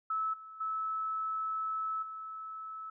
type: tone with level steps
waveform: sine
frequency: 1303 Hz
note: E6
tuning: 20 cents flat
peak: -30 / -46 / -32 / -40 dBFS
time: 0.1-2.9 s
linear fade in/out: 5 ms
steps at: 0.33 / 0.6 / 2.02 s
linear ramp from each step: 10 ms
effects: none